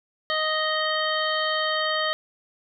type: harmonic tone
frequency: 623 Hz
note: D#5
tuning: 2 cents sharp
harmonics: 1 / 2 / 3 / 5 / 6 / 7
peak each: -28 / -28 / -28 / -29 / -35 / -34 dBFS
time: 0.3-2.13 s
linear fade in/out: 0 ms
effects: none